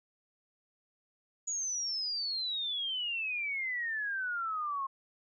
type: exponential sweep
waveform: sine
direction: down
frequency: 6860 to 1066 Hz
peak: -32 dBFS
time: 1.47-4.87 s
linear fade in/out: 10 ms
effects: none